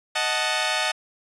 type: chord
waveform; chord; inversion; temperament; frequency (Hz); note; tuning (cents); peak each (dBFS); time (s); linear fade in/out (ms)
10% pulse; D# diminished; none; equal; 622.3 / 740 / 880; D#5 / F#5 / A5; 0 / 0 / 0; -18; 0.15-0.92; 10
effects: resampled to 22050 Hz